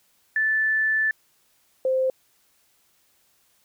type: tone pair in turn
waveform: sine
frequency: 1754 / 521.5 Hz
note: A6 / C5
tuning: -6 / -6 cents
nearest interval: octave + major sixth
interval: 2100 cents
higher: first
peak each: -19 dBFS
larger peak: neither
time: 0.36-1.11 / 1.85-2.1 s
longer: first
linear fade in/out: 2 ms
effects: white hiss -64 dBFS RMS until 3.64 s